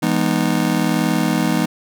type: chord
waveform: square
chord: E major seventh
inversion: none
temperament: just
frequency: 164.81 / 206 / 247.2 / 309 Hz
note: E3 / G#3 / B3 / D#4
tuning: 0 / -14 / +2 / -12 cents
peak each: -22 dBFS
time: 0.02-1.66 s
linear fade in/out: 10 ms
effects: none